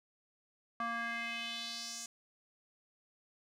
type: tone with band-pass filter sweep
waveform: square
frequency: 232.7 Hz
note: A#3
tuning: 3 cents flat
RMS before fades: -40 dBFS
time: 0.8-2.06 s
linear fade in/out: 2 ms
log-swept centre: 1200 to 7000 Hz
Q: 2.8
effects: none